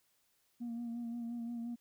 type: tone with vibrato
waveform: sine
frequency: 235.3 Hz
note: A#3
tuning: 16 cents sharp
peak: -36 dBFS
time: 0.6-1.76 s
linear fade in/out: 20 ms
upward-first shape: sine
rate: 5.7 Hz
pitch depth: 31 cents each way
effects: tanh soft clip ceiling -36 dBFS + white hiss -75 dBFS RMS until 1.8 s